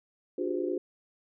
sine tone cluster, 294.8 / 357.2 / 387.5 / 410.4 / 514 Hz, D4 / F4 / G4 / G#4 / C5, +7 / +39 / -20 / -21 / -31 cents, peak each -35 / -31 / -38 / -37 / -37 dBFS, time 0.38-0.78 s, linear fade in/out 5 ms, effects none

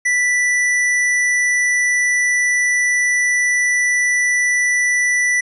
sine tone with hard clipping, 1973 Hz, B6, 2 cents flat, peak -15 dBFS, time 0.05-5.41 s, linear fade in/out 10 ms, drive 15 dB, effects resampled to 24000 Hz

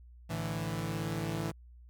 sawtooth chord, A suspended fourth, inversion none, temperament equal, 110 / 146.83 / 164.81 Hz, A2 / D3 / E3, 0 / 0 / 0 cents, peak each -34 / -36 / -32 dBFS, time 0.29-1.52 s, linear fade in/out 20 ms, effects added 60 Hz sine -51 dBFS peak until 1.89 s

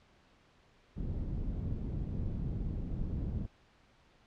pink low-pass noise, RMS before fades -36 dBFS, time 0.96-3.47 s, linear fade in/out 20 ms, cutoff 200 Hz, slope 12 dB/octave, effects pink hiss -65 dBFS RMS until 4.26 s + low-pass 4000 Hz 12 dB/octave

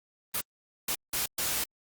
white noise bursts at uneven times, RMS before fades -30 dBFS, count 4, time 0.34-0.41 / 0.88-0.95 / 1.13-1.26 / 1.38-1.64 s, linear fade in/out 5 ms, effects Opus 32 kbps

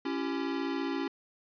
square chord, C# diminished, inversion none, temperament equal with one note detuned, 277.2 / 337.3 / 392 Hz, C#4 / E4 / G4, 0 / +40 / 0 cents, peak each -34 / -36 / -39 dBFS, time 0.05-1.08 s, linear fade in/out 5 ms, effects resampled to 11025 Hz

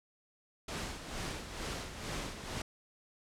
pink noise with tremolo, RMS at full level -38 dBFS, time 0.68-2.62 s, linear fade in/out 5 ms, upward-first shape sine, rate 2.2 Hz, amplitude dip 60%, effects low-pass 8000 Hz 12 dB/octave

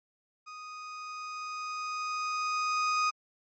35% pulse tone with level ramp, 1244.5 Hz, D#6, in tune, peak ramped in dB -41 to -23 dBFS, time 0.46-3.11 s, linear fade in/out 20 ms, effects MP3 32 kbps

